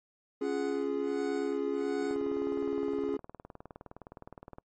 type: chord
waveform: triangle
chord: Db major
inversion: none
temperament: just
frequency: 277.2 / 346.5 / 415.8 Hz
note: Db4 / F4 / Ab4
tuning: 0 / -14 / +2 cents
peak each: -32 / -34 / -30 dBFS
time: 0.41-3.17 s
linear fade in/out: 5 ms
type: tone with tremolo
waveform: 25% pulse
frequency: 740 Hz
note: F#5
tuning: in tune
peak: -37 dBFS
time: 0.41-2.17 s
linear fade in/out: 50 ms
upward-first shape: sine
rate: 1.4 Hz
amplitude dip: 100%
type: click train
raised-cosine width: 1 ms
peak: -31 dBFS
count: 49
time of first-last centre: 2.11-4.584 s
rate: 19.4 Hz
effects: noise-tail reverb RT60 0.1 s tail -26 dB re dry + MP3 32 kbps